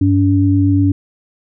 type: tone pair together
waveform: sine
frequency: 97.7 / 284.8 Hz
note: G2 / C#4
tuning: -5 / +47 cents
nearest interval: octave + perfect fifth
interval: 1852 cents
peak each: -12 dBFS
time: 0.01-0.92 s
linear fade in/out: 5 ms
effects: none